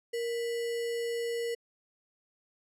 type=tone with sample-and-hold; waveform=sine; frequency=467.6 Hz; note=A#4; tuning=5 cents sharp; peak=-30 dBFS; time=0.13-1.55 s; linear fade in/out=10 ms; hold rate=2450 Hz; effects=low-pass 11000 Hz 12 dB/octave